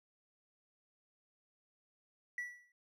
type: tone with exponential decay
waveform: triangle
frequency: 1952 Hz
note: B6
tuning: 21 cents flat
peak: -32 dBFS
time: 2.38-2.72 s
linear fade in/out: 2 ms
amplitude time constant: 73 ms
effects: tanh soft clip ceiling -32 dBFS